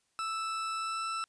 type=tone with pitch glide; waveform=40% pulse; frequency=1318.5 to 1326.9 Hz; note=E6 to E6; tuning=0 to +11 cents; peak=-32 dBFS; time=0.19-1.24 s; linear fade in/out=0 ms; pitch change=+11 cents; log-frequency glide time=0.76-1.05 s; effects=white hiss -75 dBFS RMS until 1.28 s + resampled to 22050 Hz